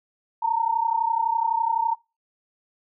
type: tone pair together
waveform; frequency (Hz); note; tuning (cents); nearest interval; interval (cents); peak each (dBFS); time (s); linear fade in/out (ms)
sine; 898.1 / 930; A5 / A#5; +35 / -4; minor second; 61; -23; 0.42-1.95; 10
effects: noise-tail reverb RT60 0.3 s tail -26 dB re dry